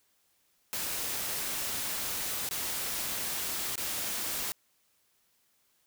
white noise with dropouts, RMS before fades -34 dBFS, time 0.73-4.52 s, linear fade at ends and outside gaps 0 ms, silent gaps 2.489-2.51 / 3.756-3.778 s, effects white hiss -71 dBFS RMS until 5.86 s

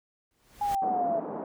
pink noise with exponential growth, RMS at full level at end -37 dBFS, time 0.31-0.75 s, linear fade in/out 1 ms, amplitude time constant 95 ms
sine linear sweep, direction down, 830.6 to 660 Hz, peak -25 dBFS, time 0.61-1.2 s, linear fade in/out 5 ms
pink band-pass noise, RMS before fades -36 dBFS, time 0.82-1.44 s, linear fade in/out 2 ms, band 210 to 900 Hz, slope 24 dB/octave
effects none

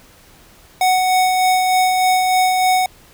square tone with tremolo, 742 Hz, F#5, 5 cents sharp, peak -12 dBFS, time 0.81-2.86 s, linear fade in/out 2 ms, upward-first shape sine, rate 3.3 Hz, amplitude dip 30%, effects pink hiss -47 dBFS RMS until 3.13 s

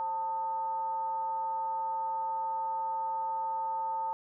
sine tone with frequency modulation, 893 Hz, A5, 25 cents sharp, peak -30 dBFS, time 0-4.13 s, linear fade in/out 0 ms, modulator 359 Hz, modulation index 0.31, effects none

